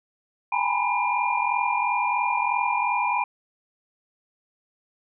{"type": "tone cluster", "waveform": "sine", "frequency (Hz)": [810, 852, 962, 1005, 2399], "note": ["G#5", "G#5", "B5", "B5", "D7"], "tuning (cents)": [-43, 44, -46, 30, 36], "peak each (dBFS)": [-29, -29, -26, -27, -28], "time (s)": [0.52, 3.24], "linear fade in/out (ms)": 5, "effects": []}